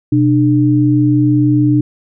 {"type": "tone pair together", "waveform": "sine", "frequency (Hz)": [125.88, 299.4], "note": ["B2", "D4"], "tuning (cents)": [33, 33], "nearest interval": "octave + minor third", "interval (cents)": 1500, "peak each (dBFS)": [-12, -10], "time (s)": [0.12, 1.81], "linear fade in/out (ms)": 5, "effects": []}